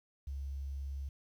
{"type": "tone with quantisation", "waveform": "sine", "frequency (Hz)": 68.8, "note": "C#2", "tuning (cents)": -12, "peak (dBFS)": -37, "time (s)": [0.27, 1.09], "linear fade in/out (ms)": 5, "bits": 11, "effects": []}